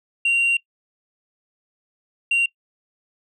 sine tone bursts at uneven times, 2761 Hz, F7, 20 cents flat, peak -13 dBFS, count 2, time 0.25-0.57 / 2.31-2.46 s, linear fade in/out 5 ms, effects noise-tail reverb RT60 0.1 s tail -23 dB re dry + tanh soft clip ceiling -15 dBFS

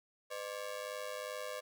sawtooth ring-modulated tone, 558 Hz, C#5, 11 cents sharp, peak -33 dBFS, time 0.3-1.61 s, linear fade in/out 20 ms, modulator 51.3 Hz, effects none

